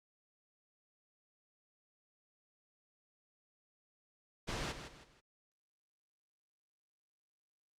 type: noise with echo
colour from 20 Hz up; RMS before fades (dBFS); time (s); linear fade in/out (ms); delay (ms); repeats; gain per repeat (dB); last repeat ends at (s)
pink; -39; 4.47-4.73; 20; 160; 3; -9; 5.21
effects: low-pass 6000 Hz 12 dB/octave + Opus 48 kbps